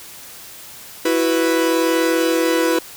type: chord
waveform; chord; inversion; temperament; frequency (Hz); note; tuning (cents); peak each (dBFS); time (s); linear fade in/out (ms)
45% pulse; E suspended second; none; equal; 329.6 / 370 / 493.9; E4 / F#4 / B4; 0 / 0 / 0; -18 / -23 / -19; 1.05-2.79; 5
effects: white hiss -38 dBFS RMS until 2.96 s